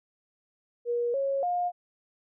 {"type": "tone with pitch steps", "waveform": "sine", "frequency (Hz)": [477.6, 549, 710], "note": ["A#4", "C#5", "F5"], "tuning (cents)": [42, -17, 28], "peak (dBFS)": -25, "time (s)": [0.85, 1.72], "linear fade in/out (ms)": 50, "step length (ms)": 290, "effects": []}